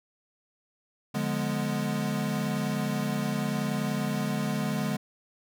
square chord, D diminished seventh, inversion none, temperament equal with one note detuned, 146.83 / 177.05 / 207.7 / 246.9 Hz, D3 / F3 / Ab3 / Cb4, 0 / +24 / 0 / 0 cents, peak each -33 / -37 / -31 / -35 dBFS, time 1.14-4.97 s, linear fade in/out 10 ms, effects none

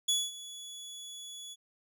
25% pulse tone with ADSR envelope, 3400 Hz, G#7, 40 cents sharp, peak -21 dBFS, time 0.08-1.56 s, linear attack 10 ms, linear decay 220 ms, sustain -18 dB, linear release 37 ms, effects none

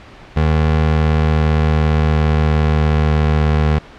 25% pulse tone with pitch glide, 78 to 76.35 Hz, D#2 to D#2, +5 to -32 cents, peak -8 dBFS, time 0.36-3.79 s, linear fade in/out 10 ms, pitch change -37 cents, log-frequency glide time 0.84-3.42 s, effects pink hiss -39 dBFS RMS until 3.98 s + low-pass 3000 Hz 12 dB/octave

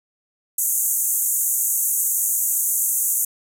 white band-pass noise, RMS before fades -21 dBFS, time 0.58-3.25 s, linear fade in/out 5 ms, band 6400 to 15000 Hz, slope 96 dB/octave, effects none

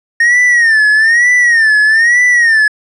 triangle tone with vibrato, 1837 Hz, A#6, 26 cents flat, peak -4 dBFS, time 0.2-2.68 s, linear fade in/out 5 ms, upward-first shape sine, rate 1.1 Hz, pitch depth 130 cents each way, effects resampled to 24000 Hz

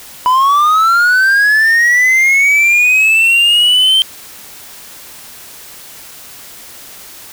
triangle linear sweep, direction up, 987.8 to 3136 Hz, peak -5 dBFS, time 0.26-4.02 s, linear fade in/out 0 ms, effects white hiss -34 dBFS RMS until 7.32 s

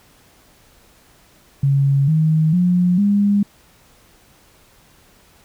sine tone with pitch steps, 138.59 / 157.37 / 178.69 / 202.9 Hz, C#3 / D#3 / F3 / G#3, 0 / +20 / +40 / -40 cents, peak -12 dBFS, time 1.63-3.43 s, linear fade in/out 5 ms, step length 450 ms, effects pink hiss -52 dBFS RMS until 5.44 s

